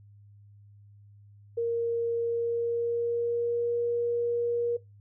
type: tone with pitch glide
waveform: sine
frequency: 466.2 to 474.3 Hz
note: A#4 to A#4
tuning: 0 to +30 cents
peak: -25 dBFS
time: 1.57-4.77 s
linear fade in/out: 10 ms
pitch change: +30 cents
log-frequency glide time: 2.16-3.77 s
effects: noise-tail reverb RT60 0.2 s tail -20 dB re dry + added 102 Hz sine -51 dBFS peak until 5 s